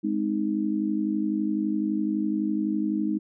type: chord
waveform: sine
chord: Ab major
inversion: none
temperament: just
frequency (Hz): 207.7 / 259.6 / 311.5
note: Ab3 / C4 / Eb4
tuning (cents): 0 / -13 / +2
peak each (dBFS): -27 / -32 / -26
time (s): 0.03-3.19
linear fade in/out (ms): 20
effects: none